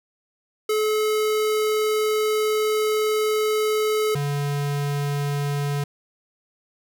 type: tone pair in turn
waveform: square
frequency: 429.6 / 143.36 Hz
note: A4 / D3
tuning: -41 / -41 cents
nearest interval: octave + perfect fifth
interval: 1900 cents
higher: first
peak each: -20 / -23 dBFS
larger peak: first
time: 0.69-4.15 / 4.15-5.84 s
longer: first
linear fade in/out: 5 ms
effects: none